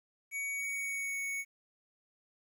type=tone with pitch glide; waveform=square; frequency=2250 to 2222 Hz; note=C#7 to C#7; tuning=+25 to +4 cents; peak=-35 dBFS; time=0.31-1.45 s; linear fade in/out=50 ms; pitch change=-21 cents; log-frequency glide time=0.56-1.18 s; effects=11-bit